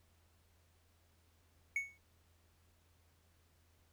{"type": "tone with exponential decay", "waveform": "triangle", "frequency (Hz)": 2217, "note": "C#7", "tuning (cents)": 0, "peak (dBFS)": -29, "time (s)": [1.76, 1.98], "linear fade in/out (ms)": 2, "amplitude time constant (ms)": 47, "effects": ["added 83 Hz sine -70 dBFS peak until 3.92 s", "pink hiss -74 dBFS RMS until 3.92 s"]}